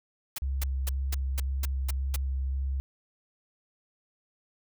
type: noise bursts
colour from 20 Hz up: white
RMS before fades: -34 dBFS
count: 8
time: 0.36-2.162 s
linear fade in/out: 5 ms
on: 24 ms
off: 230 ms
type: tone with vibrato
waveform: sine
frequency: 66.9 Hz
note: C2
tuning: 39 cents sharp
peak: -27 dBFS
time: 0.42-2.8 s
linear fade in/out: 0 ms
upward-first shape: square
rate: 1.9 Hz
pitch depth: 11 cents each way
effects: none